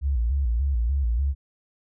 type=tone with vibrato; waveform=sine; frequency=63.2 Hz; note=B1; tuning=41 cents sharp; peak=-20 dBFS; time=0.01-1.35 s; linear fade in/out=50 ms; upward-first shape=square; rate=3.4 Hz; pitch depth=160 cents each way; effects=none